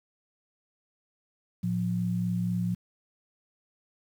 sine tone pair together, 113.6 / 177.74 Hz, A#2 / F3, -44 / +31 cents, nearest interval minor sixth, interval 775 cents, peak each -31 / -27 dBFS, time 1.63-2.75 s, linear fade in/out 10 ms, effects 9-bit

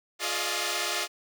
5% pulse tone cluster, 353.5 / 423.2 / 587 / 626 / 693 Hz, F4 / G#4 / D5 / D#5 / F5, +21 / +33 / -1 / +10 / -14 cents, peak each -23 dBFS, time 0.19-1.08 s, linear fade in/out 50 ms, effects none

